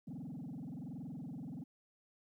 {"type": "tone with frequency modulation", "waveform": "sine", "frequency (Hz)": 207.7, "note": "G#3", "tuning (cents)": 0, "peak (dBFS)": -40, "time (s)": [0.07, 1.64], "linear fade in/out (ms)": 10, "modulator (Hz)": 21.2, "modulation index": 3.3, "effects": ["tanh soft clip ceiling -41 dBFS", "13-bit"]}